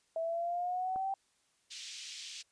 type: exponential sweep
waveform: sine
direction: up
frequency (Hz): 650 to 784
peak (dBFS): -32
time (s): 0.16-1.14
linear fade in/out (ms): 2
type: click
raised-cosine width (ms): 1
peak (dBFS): -32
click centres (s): 0.96
type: band-pass noise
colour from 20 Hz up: pink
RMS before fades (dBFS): -46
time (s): 1.7-2.43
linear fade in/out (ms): 20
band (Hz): 2800 to 6900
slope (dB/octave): 24
effects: white hiss -73 dBFS RMS until 2.51 s + resampled to 22050 Hz